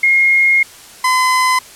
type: tone pair in turn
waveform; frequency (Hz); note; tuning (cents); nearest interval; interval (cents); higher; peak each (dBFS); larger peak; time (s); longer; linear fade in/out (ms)
sine / 30% pulse; 2145 / 1019.3; C7 / C6; +42 / -46; octave + minor second; 1288; first; -8; neither; 0.03-0.63 / 1.04-1.59; first; 5
effects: white hiss -38 dBFS RMS until 1.75 s + low-pass 11000 Hz 12 dB/octave